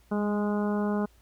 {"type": "harmonic tone with a mistuned harmonic", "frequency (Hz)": 207.7, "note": "G#3", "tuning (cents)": 0, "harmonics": [1, 2, 3, 4, 5, 6, 7], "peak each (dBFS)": [-26, -32, -36, -38, -40, -42, -43], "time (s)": [0.11, 1.06], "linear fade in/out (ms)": 10, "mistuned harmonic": 1, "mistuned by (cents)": -18, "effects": ["added 57 Hz sine -58 dBFS peak until 1.21 s", "pink hiss -64 dBFS RMS until 1.21 s"]}